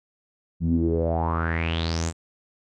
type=tone with low-pass filter sweep; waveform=sawtooth; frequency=82.41 Hz; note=E2; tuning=in tune; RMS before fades=-24 dBFS; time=0.6-2.13 s; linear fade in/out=50 ms; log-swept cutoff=180 to 8200 Hz; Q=7.1; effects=none